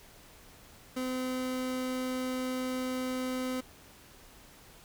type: tone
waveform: 30% pulse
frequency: 256 Hz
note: C4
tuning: 38 cents flat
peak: -29 dBFS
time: 0.96-3.61 s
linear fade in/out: 10 ms
effects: pink hiss -55 dBFS RMS until 4.84 s